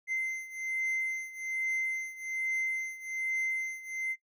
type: beating tone pair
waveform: triangle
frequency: 2074 / 2075.2 Hz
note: C7 / C7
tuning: -16 / -15 cents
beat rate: 1.2 Hz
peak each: -32 / -35 dBFS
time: 0.07-4.16 s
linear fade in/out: 50 ms
effects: noise-tail reverb RT60 0.1 s tail -21 dB re dry